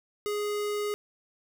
square tone, 415.3 Hz, G#4, in tune, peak -29 dBFS, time 0.26-0.94 s, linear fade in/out 0 ms, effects none

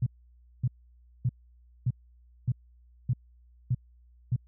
sine tone bursts, 123.47 Hz, B2, in tune, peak -22 dBFS, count 8, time 0.02-4.362 s, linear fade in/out 5 ms, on 44 ms, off 570 ms, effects added 60 Hz sine -55 dBFS peak until 4.47 s

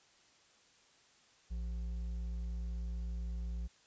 triangle tone with hard clipping, 58 Hz, A#1, 8 cents flat, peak -38 dBFS, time 1.5-3.68 s, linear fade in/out 20 ms, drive 9 dB, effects white hiss -66 dBFS RMS until 3.86 s + resampled to 16000 Hz

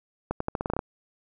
accelerating click train, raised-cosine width 1 ms, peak -13 dBFS, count 10, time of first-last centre 0.31-0.792 s, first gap 94 ms, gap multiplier 0.85, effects none

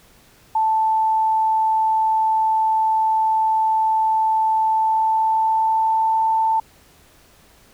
sine tone with pitch glide, 880 to 888.2 Hz, A5 to A5, 0 to +16 cents, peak -15 dBFS, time 0.55-6.6 s, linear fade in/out 5 ms, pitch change +16 cents, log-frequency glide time 4.65-6.24 s, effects pink hiss -52 dBFS RMS until 7.73 s

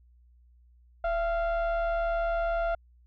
sine tone with frequency modulation, 675 Hz, E5, 41 cents sharp, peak -23 dBFS, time 1.04-2.75 s, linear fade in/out 5 ms, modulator 713 Hz, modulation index 0.67, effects tanh soft clip ceiling -24 dBFS + added 60 Hz sine -56 dBFS peak until 3.06 s

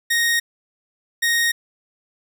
sawtooth tone pair in turn, 1864.7 / 1864.7 Hz, A#6 / A#6, 0 / 0 cents, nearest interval unison, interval 0 cents, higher neither, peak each -13 dBFS, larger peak neither, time 0.1-0.4 / 1.22-1.52 s, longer neither, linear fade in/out 10 ms, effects none

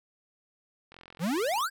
click train, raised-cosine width 0.3 ms, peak -33 dBFS, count 31, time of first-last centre 0.92-1.606 s, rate 43.7 Hz
square exponential sweep, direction up, 147.4 to 1670 Hz, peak -27 dBFS, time 1.19-1.7 s, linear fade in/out 50 ms
effects none

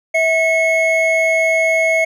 triangle tone pair together, 650 / 2186 Hz, E5 / C#7, -24 / -25 cents, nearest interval octave + major sixth, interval 2099 cents, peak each -13 dBFS, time 0.14-2.05 s, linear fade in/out 10 ms, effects none

